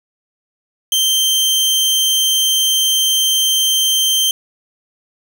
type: tone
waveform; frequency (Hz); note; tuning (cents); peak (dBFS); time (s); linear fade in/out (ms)
sawtooth; 3136; G7; 0; -9; 0.92-4.31; 2
effects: none